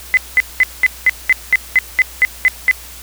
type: tone bursts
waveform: sine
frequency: 2027 Hz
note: B6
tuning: 45 cents sharp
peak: -6 dBFS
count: 12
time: 0.14-2.712 s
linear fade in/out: 0 ms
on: 31 ms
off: 200 ms
effects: added 60 Hz sine -38 dBFS peak until 3.02 s + white hiss -35 dBFS RMS until 3.02 s